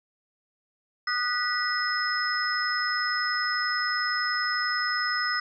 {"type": "tone cluster", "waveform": "sine", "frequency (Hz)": [1231, 1480, 1948, 5150], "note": ["D#6", "F#6", "B6", "E8"], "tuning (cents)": [-19, 0, -24, -41], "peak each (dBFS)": -30, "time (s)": [1.07, 5.4], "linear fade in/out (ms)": 5, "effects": []}